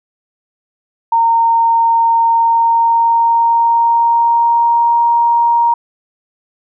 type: tone with pitch glide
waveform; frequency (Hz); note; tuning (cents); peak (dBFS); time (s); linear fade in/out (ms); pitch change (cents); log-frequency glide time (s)
sine; 920 to 938.2; A#5 to A#5; -23 to +11; -8; 1.12-5.74; 5; +34; 2.28-5.03
effects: none